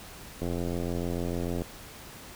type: click train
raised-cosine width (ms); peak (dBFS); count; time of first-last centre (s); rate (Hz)
2; -19; 105; 0.42-1.62; 86.7
effects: pink hiss -46 dBFS RMS until 2.35 s